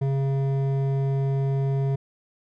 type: tone with hard clipping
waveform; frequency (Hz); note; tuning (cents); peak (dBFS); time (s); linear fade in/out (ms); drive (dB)
triangle; 136.5; C#3; -26; -23; 0.01-1.96; 10; 14
effects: none